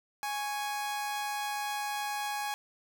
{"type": "tone pair together", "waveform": "sawtooth", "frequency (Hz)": [830.6, 1108.7], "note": ["G#5", "C#6"], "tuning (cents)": [0, 0], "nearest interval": "perfect fourth", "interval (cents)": 500, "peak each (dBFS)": [-29, -39], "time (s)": [0.23, 2.54], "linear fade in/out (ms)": 0, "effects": []}